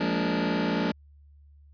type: chord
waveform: sawtooth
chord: Bb dominant seventh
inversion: second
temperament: just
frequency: 174.81 / 209.8 / 233.1 / 291.4 Hz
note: F3 / Ab3 / Bb3 / D4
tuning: +2 / +18 / 0 / -13 cents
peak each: -26 dBFS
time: 0-0.92 s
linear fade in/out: 10 ms
effects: added 72 Hz sine -51 dBFS peak until 1.73 s + resampled to 11025 Hz